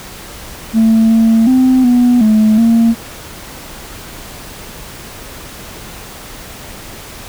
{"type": "tone with pitch steps", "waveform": "sine", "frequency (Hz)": [223.4, 225.2, 257.8, 244.8, 216.3, 229.4], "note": ["A3", "A3", "C4", "B3", "A3", "A#3"], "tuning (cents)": [27, 40, -26, -15, -29, -28], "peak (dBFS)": -4, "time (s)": [0.73, 2.95], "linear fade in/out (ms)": 50, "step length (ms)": 370, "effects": ["tanh soft clip ceiling -4 dBFS", "pink hiss -31 dBFS RMS until 7.28 s"]}